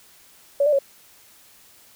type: tone with pitch steps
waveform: sine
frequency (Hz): 565 / 596 / 553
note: C#5 / D5 / C#5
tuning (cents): +33 / +25 / -4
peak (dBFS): -15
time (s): 0.6-0.789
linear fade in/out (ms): 5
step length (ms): 63
effects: white hiss -52 dBFS RMS until 1.95 s